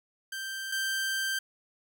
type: tone pair in turn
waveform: sawtooth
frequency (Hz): 1568 / 1568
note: G6 / G6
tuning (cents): 0 / 0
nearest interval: unison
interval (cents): 0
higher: neither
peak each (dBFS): -31 / -25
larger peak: second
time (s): 0.32-0.72 / 0.72-1.39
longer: second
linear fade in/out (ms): 5
effects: none